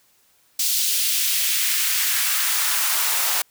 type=noise with high-pass filter sweep; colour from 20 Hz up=white; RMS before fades=-21 dBFS; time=0.59-3.42 s; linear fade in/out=5 ms; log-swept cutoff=4100 to 760 Hz; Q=1.2; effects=white hiss -60 dBFS RMS until 3.5 s